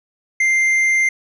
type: tone with tanh clipping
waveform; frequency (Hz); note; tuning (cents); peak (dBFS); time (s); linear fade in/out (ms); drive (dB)
sine; 2094; C7; +1; -14; 0.4-1.09; 5; 6
effects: none